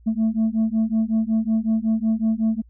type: beating tone pair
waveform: sine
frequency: 219.1 / 224.5 Hz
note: A3 / A3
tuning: -7 / +35 cents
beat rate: 5.4 Hz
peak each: -19 dBFS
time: 0.06-2.62 s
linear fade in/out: 20 ms
effects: tanh soft clip ceiling -15 dBFS + added 58 Hz sine -47 dBFS peak until 2.69 s